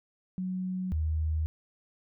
sine tone pair in turn, 185 / 78.41 Hz, F#3 / D#2, 0 / +14 cents, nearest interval octave + minor third, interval 1486 cents, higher first, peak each -30 / -26 dBFS, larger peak second, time 0.38-0.92 / 0.92-1.46 s, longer neither, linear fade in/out 0 ms, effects none

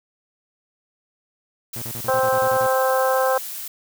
blue noise, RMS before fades -32 dBFS, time 1.73-3.68 s, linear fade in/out 5 ms
sawtooth tone bursts, 117.5 Hz, A#2, 14 cents sharp, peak -28 dBFS, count 10, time 1.76-2.665 s, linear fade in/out 0 ms, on 59 ms, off 35 ms
harmonic tone, 261.6 Hz, C4, in tune, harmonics 2 / 3 / 4 / 5 / 6, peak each -19 / -23 / -25 / -27 / -29 dBFS, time 2.08-3.38 s, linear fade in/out 5 ms
effects none

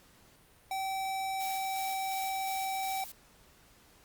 square tone, 770 Hz, G5, 31 cents flat, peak -33 dBFS, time 0.71-3.04 s, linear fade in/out 2 ms
blue noise with tremolo, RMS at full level -42 dBFS, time 1.4-3.12 s, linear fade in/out 5 ms, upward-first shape square, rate 2.8 Hz, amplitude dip 35%
effects pink hiss -61 dBFS RMS until 4.04 s + Opus 48 kbps

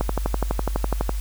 click train, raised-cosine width 1 ms, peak -8 dBFS, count 14, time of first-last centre 0.01-1.093 s, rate 12 Hz, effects added 50 Hz sine -23 dBFS peak until 1.2 s + white hiss -42 dBFS RMS until 1.2 s

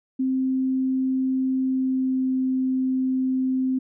sine tone with pitch glide, 261.6 to 259.9 Hz, C4 to C4, 0 to -11 cents, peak -20 dBFS, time 0.19-3.79 s, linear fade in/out 10 ms, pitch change -11 cents, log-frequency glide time 1.62-2.34 s, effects none

